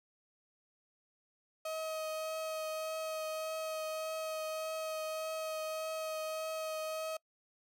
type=tone with vibrato; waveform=35% pulse; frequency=632 Hz; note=D#5; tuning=27 cents sharp; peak=-35 dBFS; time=1.65-7.17 s; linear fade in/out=5 ms; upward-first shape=triangle; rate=1.7 Hz; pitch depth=13 cents each way; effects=noise-tail reverb RT60 0.1 s tail -26 dB re dry